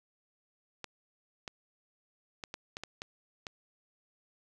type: clicks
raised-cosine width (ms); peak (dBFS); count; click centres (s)
0.2; -22; 8; 0.843 / 1.478 / 2.438 / 2.541 / 2.769 / 2.836 / 3.019 / 3.468
effects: none